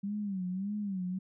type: tone with vibrato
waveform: sine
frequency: 194.8 Hz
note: G3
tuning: 11 cents flat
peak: -32 dBFS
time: 0.03-1.19 s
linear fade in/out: 10 ms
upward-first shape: sine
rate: 1.7 Hz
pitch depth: 130 cents each way
effects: none